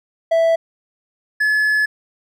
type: tone pair in turn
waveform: triangle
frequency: 659.3 / 1713 Hz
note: E5 / A6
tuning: 0 / -47 cents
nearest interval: octave + perfect fourth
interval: 1653 cents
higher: second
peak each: -10 / -12 dBFS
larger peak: first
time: 0.31-0.56 / 1.4-1.86 s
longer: second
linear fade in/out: 10 ms
effects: none